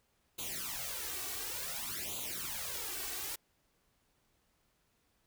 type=noise with flanger; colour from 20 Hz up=white; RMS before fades=-40 dBFS; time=0.38-3.36 s; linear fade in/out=10 ms; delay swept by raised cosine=0.28 to 2.68 ms; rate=0.56 Hz; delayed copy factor=+0.85; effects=pink hiss -75 dBFS RMS until 5.26 s